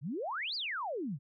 sine exponential two-way sweep, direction up then down, 121.6 to 4978 to 121.6 Hz, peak -34 dBFS, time 0.01-1.19 s, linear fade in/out 50 ms, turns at 0.55 s, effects none

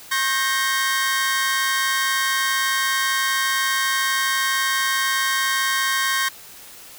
sawtooth chord, G diminished, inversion second, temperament equal with one note detuned, 1082.8 / 1568 / 1864.7 Hz, Db6 / G6 / Bb6, -41 / 0 / 0 cents, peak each -20 dBFS, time 0.11-6.29 s, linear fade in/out 10 ms, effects white hiss -42 dBFS RMS until 6.98 s

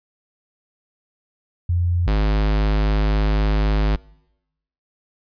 sine / square tone pair in turn, 87.31 / 51.91 Hz, F2 / G#1, 0 / 0 cents, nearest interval major sixth, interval 900 cents, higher first, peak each -16 dBFS, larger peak neither, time 1.69-2.07 / 2.07-3.96 s, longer second, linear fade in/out 5 ms, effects noise-tail reverb RT60 0.9 s tail -24 dB re dry + resampled to 11025 Hz

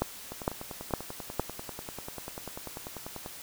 two click trains, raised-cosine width 1 ms, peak -12 / -24 dBFS, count 4 / 31, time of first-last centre 0.02-1.396 / 0.32-3.261 s, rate 2.18 / 10.2 Hz, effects white hiss -45 dBFS RMS until 3.42 s

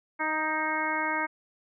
harmonic tone with a mistuned harmonic, 311.1 Hz, D#4, in tune, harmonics 1 / 2 / 3 / 4 / 5 / 6 / 7, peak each -36 / -37 / -31 / -35 / -33 / -36 / -33 dBFS, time 0.19-1.27 s, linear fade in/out 20 ms, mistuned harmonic 5, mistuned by +19 cents, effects none

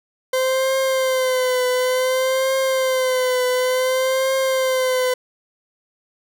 40% pulse tone with vibrato, 516 Hz, C5, 24 cents flat, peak -16 dBFS, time 0.33-5.14 s, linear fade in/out 5 ms, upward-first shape triangle, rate 0.56 Hz, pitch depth 52 cents each way, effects none

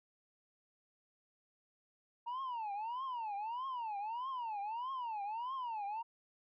sine tone with vibrato, 926 Hz, A#5, 12 cents flat, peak -35 dBFS, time 2.26-6.03 s, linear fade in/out 20 ms, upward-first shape triangle, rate 1.6 Hz, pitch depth 280 cents each way, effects tanh soft clip ceiling -37 dBFS

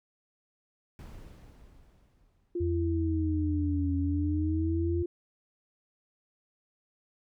brown noise with exponential decay, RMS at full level -43 dBFS, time 0.99-3.29 s, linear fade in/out 0 ms, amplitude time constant 500 ms
sine linear two-way sweep, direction down then up, 350 to 277.2 to 350 Hz, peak -29 dBFS, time 2.55-5.06 s, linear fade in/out 5 ms, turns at 3.96 s
sine tone, 84.6 Hz, E2, 45 cents sharp, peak -28 dBFS, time 2.6-5.03 s, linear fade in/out 10 ms
effects none

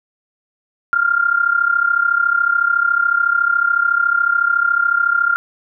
sine tone with amplitude modulation, 1396.9 Hz, F6, in tune, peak -9 dBFS, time 0.93-5.36 s, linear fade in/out 0 ms, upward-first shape sine, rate 33.9 Hz, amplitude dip 80%, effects none

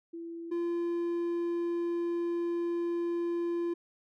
sine / triangle tone pair in turn, 335.4 / 343 Hz, E4 / F4, +30 / -31 cents, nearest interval unison, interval 39 cents, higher second, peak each -38 / -27 dBFS, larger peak second, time 0.13-0.51 / 0.51-3.74 s, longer second, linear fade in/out 10 ms, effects none

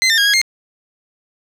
20% pulse tone with pitch steps, 2060 / 1804 / 1633 / 1653 / 2119 Hz, C7 / A6 / G#6 / G#6 / C7, -28 / +43 / -30 / -9 / +21 cents, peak -6 dBFS, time 0.02-0.415 s, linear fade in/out 0 ms, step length 79 ms, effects low-pass 10000 Hz 12 dB/octave + 8-bit

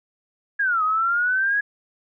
sine exponential two-way sweep, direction down then up, 1681 to 1244.5 to 1681 Hz, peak -18 dBFS, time 0.59-1.61 s, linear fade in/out 10 ms, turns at 0.83 s, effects none

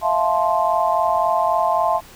sine chord, F major seventh, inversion third, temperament just, 654.8 / 698.5 / 873.1 / 1047.7 Hz, E5 / F5 / A5 / C6, -12 / 0 / -14 / +2 cents, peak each -21 dBFS, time 0.01-2.01 s, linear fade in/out 50 ms, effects pink hiss -44 dBFS RMS until 2.15 s

